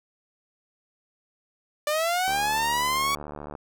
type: linear sweep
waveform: sawtooth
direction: up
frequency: 587.3 to 1133 Hz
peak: -19 dBFS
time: 1.87-3.15 s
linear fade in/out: 2 ms
type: click train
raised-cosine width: 1 ms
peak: -23 dBFS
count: 95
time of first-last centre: 2.28-3.552 s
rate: 73.9 Hz
effects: none